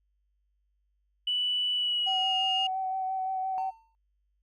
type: tone with pitch glide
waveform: sine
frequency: 2966 to 2848 Hz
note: F#7 to F7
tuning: +4 to +33 cents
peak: -25 dBFS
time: 1.27-2.67 s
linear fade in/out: 5 ms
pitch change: -71 cents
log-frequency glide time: 1.74-2.39 s
type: tone with vibrato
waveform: sine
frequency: 758 Hz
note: F#5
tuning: 42 cents sharp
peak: -28 dBFS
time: 2.06-3.71 s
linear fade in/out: 20 ms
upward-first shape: sine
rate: 5.8 Hz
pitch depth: 18 cents each way
type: tone with exponential decay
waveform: triangle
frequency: 901 Hz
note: A5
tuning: 41 cents sharp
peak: -32 dBFS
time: 3.58-3.95 s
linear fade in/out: 0 ms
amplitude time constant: 80 ms
effects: tanh soft clip ceiling -18 dBFS + added 50 Hz sine -70 dBFS peak until 4.42 s